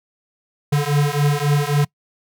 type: beating tone pair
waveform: square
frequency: 143.5 / 147.2 Hz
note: D3 / D3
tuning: -40 / +4 cents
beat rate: 3.7 Hz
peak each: -19 / -19 dBFS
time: 0.72-1.85 s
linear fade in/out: 10 ms
effects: noise-tail reverb RT60 0.1 s tail -24 dB re dry